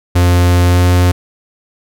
45% pulse tone with pitch glide, 88.4 to 89.22 Hz, F2 to F2, +22 to +38 cents, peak -7 dBFS, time 0.15-1.12 s, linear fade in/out 10 ms, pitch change +16 cents, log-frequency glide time 0.63-0.81 s, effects none

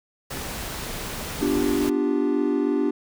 pink noise, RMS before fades -32 dBFS, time 0.3-1.9 s, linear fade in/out 10 ms
triangle chord, G dominant seventh, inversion first, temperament equal, 246.9 / 293.7 / 349.2 / 392 Hz, B3 / D4 / F4 / G4, 0 / 0 / 0 / 0 cents, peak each -25 / -21 / -26 / -24 dBFS, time 1.41-2.91 s, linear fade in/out 10 ms
effects none

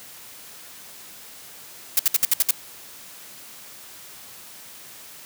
blue noise bursts, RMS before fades -17 dBFS, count 7, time 1.97-2.509 s, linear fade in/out 2 ms, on 23 ms, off 63 ms, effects white hiss -43 dBFS RMS until 5.25 s + high-pass 80 Hz 12 dB/octave

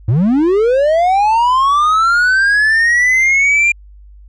triangle linear sweep, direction up, 98.1 to 2406 Hz, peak -7 dBFS, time 0.08-3.72 s, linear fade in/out 5 ms, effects added 50 Hz sine -36 dBFS peak until 4.28 s + resampled to 22050 Hz

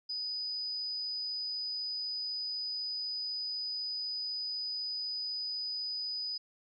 sine tone, 4978 Hz, D#8, in tune, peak -34 dBFS, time 0.09-6.38 s, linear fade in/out 10 ms, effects none

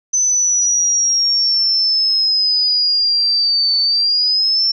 sine exponential two-way sweep, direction down then up, 6100 to 4507 to 5430 Hz, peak -12 dBFS, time 0.13-4.72 s, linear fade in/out 10 ms, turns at 3.79 s, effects none

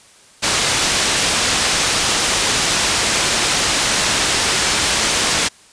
white low-pass noise, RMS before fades -17 dBFS, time 0.42-5.49 s, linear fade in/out 20 ms, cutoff 6800 Hz, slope 12 dB/octave, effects white hiss -47 dBFS RMS until 5.72 s + resampled to 22050 Hz

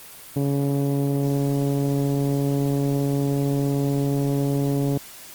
10% pulse tone with low-pass filter, 140.3 Hz, C#3, 21 cents sharp, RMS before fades -22 dBFS, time 0.36-4.98 s, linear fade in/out 5 ms, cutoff 330 Hz, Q 0.72, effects white hiss -42 dBFS RMS until 5.34 s + Opus 24 kbps

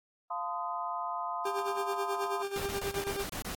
sine chord, F dominant seventh, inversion none, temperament equal with one note detuned, 698.5 / 880 / 1025 / 1244.5 Hz, F5 / A5 / C6 / Eb6, 0 / 0 / -36 / 0 cents, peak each -38 / -41 / -36 / -39 dBFS, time 0.3-2.43 s, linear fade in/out 10 ms
40% pulse tone with tremolo, 397.6 Hz, G4, 25 cents sharp, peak -30 dBFS, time 1.45-3.24 s, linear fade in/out 5 ms, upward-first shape sine, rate 9.3 Hz, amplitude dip 75%
pink noise bursts, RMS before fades -39 dBFS, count 8, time 2.56-3.548 s, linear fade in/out 0 ms, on 99 ms, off 28 ms
effects AAC 64 kbps

